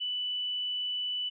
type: tone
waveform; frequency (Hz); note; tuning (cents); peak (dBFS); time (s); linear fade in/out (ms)
sine; 2978; F#7; +11; -30; 0-1.3; 20
effects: none